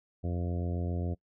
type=harmonic tone; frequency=87.31 Hz; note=F2; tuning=in tune; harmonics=1 / 2 / 3 / 4 / 5 / 6 / 7 / 8; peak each=-31 / -37 / -41 / -43 / -45 / -47 / -48 / -49 dBFS; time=0.23-1.15 s; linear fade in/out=20 ms; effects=noise-tail reverb RT60 0.1 s tail -23 dB re dry